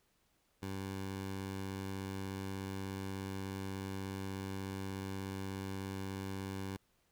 15% pulse tone, 96.6 Hz, G2, 25 cents flat, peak -33 dBFS, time 0.62-6.77 s, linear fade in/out 10 ms, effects pink hiss -75 dBFS RMS until 7.11 s

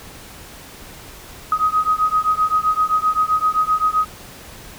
sine beating tone pair, 1254 / 1261.7 Hz, D#6 / D#6, +13 / +24 cents, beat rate 7.7 Hz, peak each -18 dBFS, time 1.52-4.05 s, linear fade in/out 2 ms, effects pink hiss -39 dBFS RMS until 4.78 s

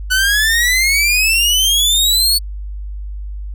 sawtooth exponential sweep, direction up, 1484 to 4471 Hz, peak -8 dBFS, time 0.1-2.39 s, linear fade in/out 20 ms, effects added 50 Hz sine -23 dBFS peak until 3.54 s

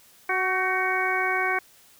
harmonic tone with a mistuned harmonic, 372.2 Hz, F#4, 10 cents sharp, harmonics 1 / 2 / 3 / 4 / 5 / 6, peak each -31 / -29 / -30 / -28 / -32 / -27 dBFS, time 0.29-1.59 s, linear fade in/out 5 ms, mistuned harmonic 4, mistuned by +47 cents, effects white hiss -55 dBFS RMS until 1.99 s

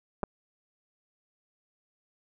clicks, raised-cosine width 1 ms, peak -17 dBFS, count 2, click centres 0.232 / 0.237 s, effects none

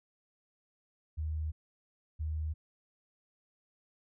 sine tone pair in turn, 77.78 / 77.78 Hz, D#2 / D#2, 0 / 0 cents, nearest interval unison, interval 0 cents, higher neither, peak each -32 / -32 dBFS, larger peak neither, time 1.17-1.52 / 2.19-2.54 s, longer neither, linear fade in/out 20 ms, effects none

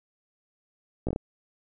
slowing click train, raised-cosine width 2 ms, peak -16 dBFS, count 5, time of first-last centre 1.07-1.161 s, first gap 16 ms, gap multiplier 1.24, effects none

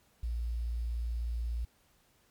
sine tone with quantisation, 58.27 Hz, A#1, in tune, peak -31 dBFS, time 0.23-1.65 s, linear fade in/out 5 ms, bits 10, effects pink hiss -68 dBFS RMS until 2.3 s + MP3 96 kbps

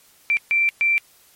sine tone bursts at uneven times, 2349 Hz, D7, in tune, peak -15 dBFS, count 3, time 0.3-0.37 / 0.51-0.69 / 0.81-0.98 s, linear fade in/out 0 ms, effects white hiss -54 dBFS RMS until 1.35 s + MP3 64 kbps

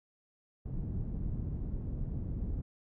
pink low-pass noise, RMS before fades -36 dBFS, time 0.65-2.62 s, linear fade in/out 10 ms, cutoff 170 Hz, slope 12 dB/octave, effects none

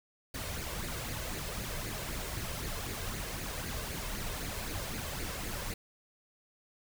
pink noise with flanger, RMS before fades -38 dBFS, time 0.34-5.74 s, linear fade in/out 5 ms, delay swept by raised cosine 0.44 to 1.94 ms, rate 3.9 Hz, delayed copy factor +0.55, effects none

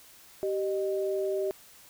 sine tone pair together, 387.4 / 615 Hz, G4 / D#5, -20 / -20 cents, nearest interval minor sixth, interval 800 cents, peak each -28 / -32 dBFS, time 0.43-1.51 s, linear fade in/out 0 ms, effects white hiss -54 dBFS RMS until 1.89 s

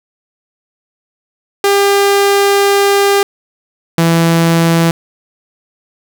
sawtooth tone pair in turn, 400 / 166.34 Hz, G4 / E3, +35 / +16 cents, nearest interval octave + minor third, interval 1519 cents, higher first, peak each -4 dBFS, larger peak neither, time 1.64-3.23 / 3.98-4.91 s, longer first, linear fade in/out 2 ms, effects none

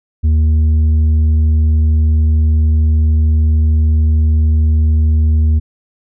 triangle tone with tanh clipping, 77.78 Hz, D#2, in tune, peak -9 dBFS, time 0.23-5.6 s, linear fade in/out 20 ms, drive 9 dB, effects none

